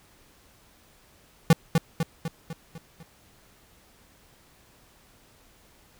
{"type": "tone with echo", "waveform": "square", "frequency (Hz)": 163.1, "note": "E3", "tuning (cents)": -18, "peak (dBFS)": -13, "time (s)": [1.5, 1.53], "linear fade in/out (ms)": 2, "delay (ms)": 250, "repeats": 6, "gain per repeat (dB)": -5, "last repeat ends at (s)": 3.03, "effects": ["pink hiss -58 dBFS RMS until 5.99 s"]}